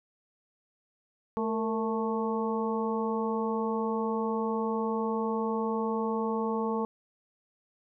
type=harmonic tone with a mistuned harmonic; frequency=220 Hz; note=A3; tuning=in tune; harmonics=1 / 2 / 3 / 4 / 5; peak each=-31 / -31 / -42 / -35 / -37 dBFS; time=1.37-6.85 s; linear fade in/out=0 ms; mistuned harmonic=2; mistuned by=+62 cents; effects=none